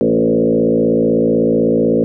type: tone with frequency modulation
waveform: sine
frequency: 359.1 Hz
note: F4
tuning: 48 cents sharp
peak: -10 dBFS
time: 0.01-2.04 s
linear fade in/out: 0 ms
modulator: 56 Hz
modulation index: 3.1
effects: none